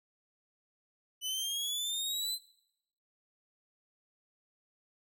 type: exponential sweep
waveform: sawtooth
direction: up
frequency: 2978 to 4088 Hz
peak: -30 dBFS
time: 1.21-2.39 s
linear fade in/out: 50 ms
effects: noise-tail reverb RT60 0.8 s tail -21 dB re dry